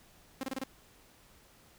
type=tone bursts; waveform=sawtooth; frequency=265.6 Hz; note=C4; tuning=26 cents sharp; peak=-30 dBFS; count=5; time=0.41-0.637 s; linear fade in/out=2 ms; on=23 ms; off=28 ms; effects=pink hiss -61 dBFS RMS until 1.78 s